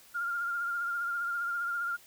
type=tone with vibrato; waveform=sine; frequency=1400 Hz; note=F6; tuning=4 cents sharp; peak=-30 dBFS; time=0.14-1.97 s; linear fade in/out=20 ms; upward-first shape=sine; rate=15 Hz; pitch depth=31 cents each way; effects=white hiss -57 dBFS RMS until 2.06 s